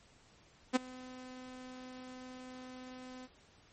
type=tone with ADSR envelope; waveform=sawtooth; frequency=254.8 Hz; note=C4; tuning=46 cents flat; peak=-20 dBFS; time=0.73-3.28 s; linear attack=29 ms; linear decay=15 ms; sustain=-23 dB; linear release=36 ms; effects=pink hiss -64 dBFS RMS until 3.72 s + MP3 32 kbps